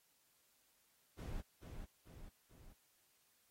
brown noise with echo, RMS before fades -45 dBFS, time 1.17-1.42 s, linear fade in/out 20 ms, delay 440 ms, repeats 3, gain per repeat -5 dB, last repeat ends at 2.74 s, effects white hiss -75 dBFS RMS until 3.5 s + AAC 48 kbps

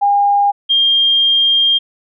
sine tone pair in turn, 810 / 3208 Hz, G#5 / G7, -43 / +39 cents, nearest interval 2 octaves, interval 2382 cents, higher second, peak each -9 dBFS, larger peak neither, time 0.01-0.52 / 0.69-1.79 s, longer second, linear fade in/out 20 ms, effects none

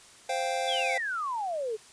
square chord, C suspended fourth, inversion none, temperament just, 523.3 / 697.7 / 784.9 Hz, C5 / F5 / G5, 0 / -2 / +2 cents, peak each -33 dBFS, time 0.29-0.98 s, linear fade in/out 5 ms
sine exponential sweep, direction down, 3588 to 415.3 Hz, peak -29 dBFS, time 0.67-1.77 s, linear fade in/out 20 ms
effects white hiss -53 dBFS RMS until 1.92 s + resampled to 22050 Hz

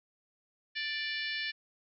harmonic tone with a mistuned harmonic, 587.3 Hz, D5, in tune, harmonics 3 / 4 / 5 / 6 / 7 / 8 / 9, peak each -37 / -39 / -41 / -43 / -44 / -45 / -46 dBFS, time 0.75-1.52 s, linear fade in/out 20 ms, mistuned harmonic 8, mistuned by -71 cents, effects none

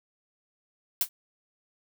blue noise with exponential decay, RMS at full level -19 dBFS, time 1.01-1.09 s, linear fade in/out 2 ms, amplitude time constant 17 ms, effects none

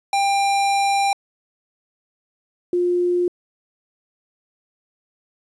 square / sine tone pair in turn, 795 / 354.1 Hz, G5 / F4, +24 / +24 cents, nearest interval octave + major second, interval 1400 cents, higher first, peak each -17 / -16 dBFS, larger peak second, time 0.13-1.13 / 2.73-3.28 s, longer first, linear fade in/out 2 ms, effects resampled to 22050 Hz + 9-bit

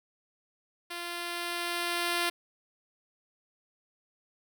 5% pulse tone with level ramp, 346.4 Hz, F4, 14 cents flat, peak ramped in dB -25 to -15 dBFS, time 0.9-2.3 s, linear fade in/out 10 ms, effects none

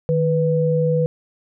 sine tone pair together, 155.57 / 493.9 Hz, D#3 / B4, 0 / 0 cents, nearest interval octave + minor sixth, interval 2000 cents, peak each -18 dBFS, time 0.09-1.06 s, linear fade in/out 0 ms, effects none

